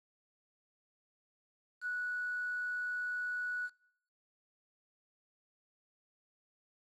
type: tone with quantisation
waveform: sine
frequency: 1472 Hz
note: F#6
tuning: 9 cents flat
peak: -34 dBFS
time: 1.81-3.7 s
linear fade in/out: 50 ms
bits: 9
effects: noise-tail reverb RT60 0.7 s tail -25 dB re dry + low-pass 6000 Hz 12 dB/octave